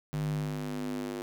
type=tone with high-pass filter sweep; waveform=square; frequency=50.5 Hz; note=G#1; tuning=48 cents flat; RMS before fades=-34 dBFS; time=0.13-1.22 s; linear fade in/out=0 ms; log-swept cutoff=130 to 320 Hz; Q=3.4; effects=none